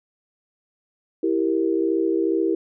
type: chord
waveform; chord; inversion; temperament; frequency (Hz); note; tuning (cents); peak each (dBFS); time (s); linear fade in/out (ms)
sine; E diminished; none; equal; 329.6 / 392 / 466.2; E4 / G4 / Bb4; 0 / 0 / 0; -21 / -23 / -26; 1.23-2.55; 5
effects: none